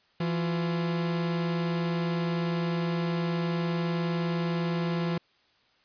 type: tone pair together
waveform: 45% pulse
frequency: 168.53 / 356.7 Hz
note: E3 / F4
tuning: +39 / +37 cents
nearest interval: octave + minor second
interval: 1298 cents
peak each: -27 / -35 dBFS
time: 0.2-5.18 s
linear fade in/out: 5 ms
effects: white hiss -65 dBFS RMS until 5.84 s + resampled to 11025 Hz